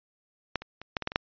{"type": "clicks", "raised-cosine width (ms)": 0.3, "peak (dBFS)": [-11, -24, -25, -11, -17, -12, -21, -6], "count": 8, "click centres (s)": [0.557, 0.62, 0.816, 0.968, 1.023, 1.074, 1.119, 1.159], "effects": ["resampled to 11025 Hz"]}